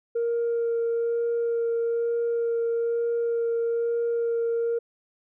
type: tone with vibrato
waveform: sine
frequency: 466.1 Hz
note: A#4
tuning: in tune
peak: -21 dBFS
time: 0.15-4.79 s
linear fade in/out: 10 ms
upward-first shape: sine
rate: 1.1 Hz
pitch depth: 9 cents each way
effects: tanh soft clip ceiling -20 dBFS